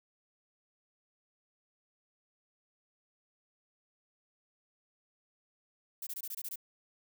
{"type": "noise bursts", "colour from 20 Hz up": "violet", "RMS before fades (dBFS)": -40, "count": 8, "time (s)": [6.02, 6.558], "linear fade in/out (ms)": 5, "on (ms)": 48, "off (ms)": 22, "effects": []}